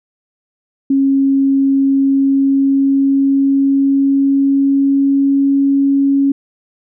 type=tone with pitch glide; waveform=sine; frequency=272.8 to 276.8 Hz; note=C#4 to C#4; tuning=-28 to -2 cents; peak=-9 dBFS; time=0.9-6.32 s; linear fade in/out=5 ms; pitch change=+26 cents; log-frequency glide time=1.89-5.59 s; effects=none